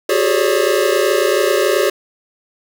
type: tone cluster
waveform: square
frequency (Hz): 366.1 / 397.1 / 424.5 / 540 / 583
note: F#4 / G4 / G#4 / C#5 / D5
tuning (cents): -18 / +22 / +38 / -45 / -13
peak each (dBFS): -20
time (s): 0.09-1.9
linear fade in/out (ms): 5
effects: 7-bit